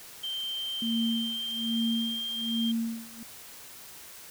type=tone with pitch glide; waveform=sine; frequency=3136 to 3189 Hz; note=G7 to G7; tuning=0 to +29 cents; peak=-31 dBFS; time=0.23-2.72 s; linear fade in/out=10 ms; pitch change=+29 cents; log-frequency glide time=0.98-2.04 s
type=tone with tremolo; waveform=sine; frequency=228.7 Hz; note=A#3; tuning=33 cents flat; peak=-25 dBFS; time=0.82-3.23 s; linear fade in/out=2 ms; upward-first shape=sine; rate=1.2 Hz; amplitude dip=95%
effects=white hiss -47 dBFS RMS until 4.3 s